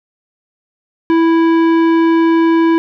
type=tone with tanh clipping; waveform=triangle; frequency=329.6 Hz; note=E4; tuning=in tune; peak=-10 dBFS; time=1.1-2.78 s; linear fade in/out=0 ms; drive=18 dB; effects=none